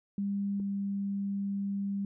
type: tone pair in turn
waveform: sine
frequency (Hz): 200 / 198.86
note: G3 / G3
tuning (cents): +35 / +25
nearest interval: unison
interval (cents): 10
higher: first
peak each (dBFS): -29 / -30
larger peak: first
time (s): 0.18-0.6 / 0.6-2.05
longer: second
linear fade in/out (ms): 2
effects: none